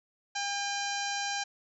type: harmonic tone with a mistuned harmonic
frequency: 804 Hz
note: G5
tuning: 44 cents sharp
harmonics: 1 / 2 / 3 / 4 / 5 / 6 / 7 / 8 / 9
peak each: -35 / -37 / -41 / -42 / -40 / -43 / -40 / -43 / -46 dBFS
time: 0.35-1.44 s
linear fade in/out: 10 ms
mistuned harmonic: 4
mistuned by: -59 cents
effects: none

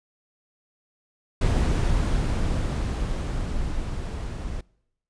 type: noise with level ramp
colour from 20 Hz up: brown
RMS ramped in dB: -20 to -32 dBFS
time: 1.41-4.61 s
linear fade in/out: 5 ms
effects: noise-tail reverb RT60 0.8 s tail -25 dB re dry + resampled to 22050 Hz

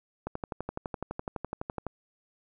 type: click train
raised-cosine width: 1 ms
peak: -19 dBFS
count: 20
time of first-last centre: 0.27-1.867 s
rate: 11.9 Hz
effects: none

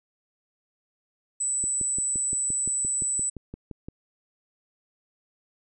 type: tone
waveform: sine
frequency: 7970 Hz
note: B8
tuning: 15 cents sharp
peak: -24 dBFS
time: 1.4-3.3 s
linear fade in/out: 10 ms
type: click train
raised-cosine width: 3 ms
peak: -24 dBFS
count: 14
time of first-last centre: 1.64-3.885 s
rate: 5.79 Hz
effects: none

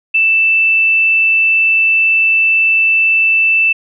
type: tone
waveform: sine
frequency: 2651 Hz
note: E7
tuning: 9 cents sharp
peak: -8 dBFS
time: 0.14-3.73 s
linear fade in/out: 10 ms
effects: none

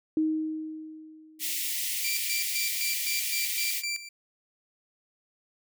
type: tone with exponential decay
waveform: sine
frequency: 313.5 Hz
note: D#4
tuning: 13 cents sharp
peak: -21 dBFS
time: 0.17-1.74 s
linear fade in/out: 2 ms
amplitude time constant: 340 ms
type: high-pass noise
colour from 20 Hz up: white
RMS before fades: -31 dBFS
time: 1.39-3.83 s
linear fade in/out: 50 ms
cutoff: 1900 Hz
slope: 96 dB/octave
type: tone with tremolo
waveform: 20% pulse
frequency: 2349 Hz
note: D7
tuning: in tune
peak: -24 dBFS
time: 2.04-4.09 s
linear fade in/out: 5 ms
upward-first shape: square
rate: 3.9 Hz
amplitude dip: 75%
effects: none

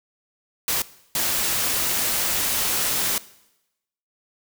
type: noise bursts at uneven times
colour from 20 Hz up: white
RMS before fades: -23 dBFS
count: 2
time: 0.68-0.82 / 1.15-3.18 s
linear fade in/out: 2 ms
effects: noise-tail reverb RT60 0.9 s tail -19 dB re dry

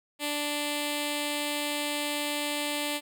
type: tone with notch filter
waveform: 5% pulse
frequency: 293.7 Hz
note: D4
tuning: in tune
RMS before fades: -31 dBFS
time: 0.19-3.01 s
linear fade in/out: 50 ms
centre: 1400 Hz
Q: 1.1
effects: none

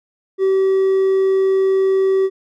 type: tone with hard clipping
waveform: triangle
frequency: 383.9 Hz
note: G4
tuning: 36 cents flat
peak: -13 dBFS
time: 0.38-2.3 s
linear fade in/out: 50 ms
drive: 5 dB
effects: none

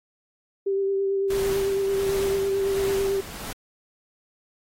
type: tone with vibrato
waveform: sine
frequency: 392 Hz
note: G4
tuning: in tune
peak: -21 dBFS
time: 0.66-3.21 s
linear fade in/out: 10 ms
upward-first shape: sine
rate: 9 Hz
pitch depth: 17 cents each way
type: noise with tremolo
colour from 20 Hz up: pink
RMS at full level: -33 dBFS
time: 1.3-3.53 s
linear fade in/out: 5 ms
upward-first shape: sine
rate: 1.4 Hz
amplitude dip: 55%
effects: AAC 48 kbps

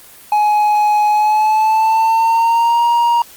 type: tone with pitch glide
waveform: triangle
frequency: 840 to 942.9 Hz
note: G#5 to A#5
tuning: +19 to +20 cents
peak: -8 dBFS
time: 0.32-3.22 s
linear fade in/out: 2 ms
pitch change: +201 cents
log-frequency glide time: 1.09-2.84 s
effects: white hiss -40 dBFS RMS until 3.36 s + Opus 24 kbps

